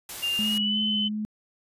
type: noise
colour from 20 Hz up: white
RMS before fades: -37 dBFS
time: 0.09-0.58 s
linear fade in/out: 2 ms
type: tone with pitch glide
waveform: sine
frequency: 2800 to 3036 Hz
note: F7 to F#7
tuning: +4 to +44 cents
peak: -24 dBFS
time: 0.22-1.09 s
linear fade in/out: 20 ms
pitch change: +140 cents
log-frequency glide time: 0.38-0.78 s
type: tone with vibrato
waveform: sine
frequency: 211.3 Hz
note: G#3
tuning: 30 cents sharp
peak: -27 dBFS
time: 0.39-1.25 s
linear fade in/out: 0 ms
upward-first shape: sine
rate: 2.8 Hz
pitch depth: 18 cents each way
effects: resampled to 32000 Hz